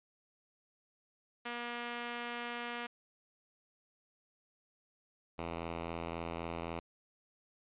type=tone pair in turn; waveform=5% pulse; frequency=239 / 83.79 Hz; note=A#3 / E2; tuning=+43 / +29 cents; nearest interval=octave + tritone; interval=1814 cents; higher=first; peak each=-27 dBFS; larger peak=neither; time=1.45-2.87 / 5.38-6.8 s; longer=neither; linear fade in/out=10 ms; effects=resampled to 8000 Hz + 11-bit